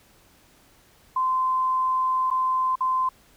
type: tone with dropouts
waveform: sine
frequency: 1034 Hz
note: C6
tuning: 21 cents flat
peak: -20 dBFS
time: 1.16-3.09 s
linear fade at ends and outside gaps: 5 ms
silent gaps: 2.303-2.311 / 2.756-2.806 s
effects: pink hiss -57 dBFS RMS until 3.36 s